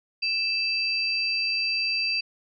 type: tone pair together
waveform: sine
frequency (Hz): 2637 / 4699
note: E7 / D8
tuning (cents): 0 / 0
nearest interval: minor seventh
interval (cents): 1000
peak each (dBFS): -26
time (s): 0.22-2.21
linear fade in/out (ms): 10
effects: none